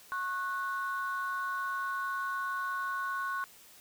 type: tone pair together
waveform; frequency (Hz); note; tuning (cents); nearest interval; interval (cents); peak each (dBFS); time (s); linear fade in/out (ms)
sine; 1093 / 1479.8; C#6 / F#6; -25 / 0; perfect fourth; 525; -33 / -34; 0.12-3.44; 0
effects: tanh soft clip ceiling -26 dBFS + white hiss -56 dBFS RMS until 3.8 s